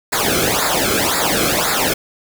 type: noise with flanger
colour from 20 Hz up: pink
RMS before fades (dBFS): -17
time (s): 0.12-1.94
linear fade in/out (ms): 10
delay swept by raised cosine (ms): 0.33 to 1.1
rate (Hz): 1.9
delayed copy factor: -0.9
effects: none